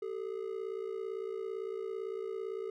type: ring-modulated tone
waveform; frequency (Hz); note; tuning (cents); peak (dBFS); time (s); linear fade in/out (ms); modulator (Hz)
triangle; 415.3; G#4; 0; -31; 0.02-2.7; 2; 28.9
effects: none